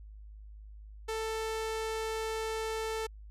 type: tone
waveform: sawtooth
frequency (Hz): 442.6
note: A4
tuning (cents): +10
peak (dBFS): -29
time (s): 1.08-3.07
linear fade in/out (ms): 10
effects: added 52 Hz sine -46 dBFS peak until 3.3 s + low-pass 11000 Hz 12 dB/octave